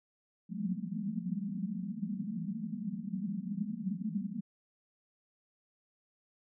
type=band-pass noise; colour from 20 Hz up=white; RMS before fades=-37 dBFS; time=0.49-4.41 s; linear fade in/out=10 ms; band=170 to 230 Hz; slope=96 dB/octave; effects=none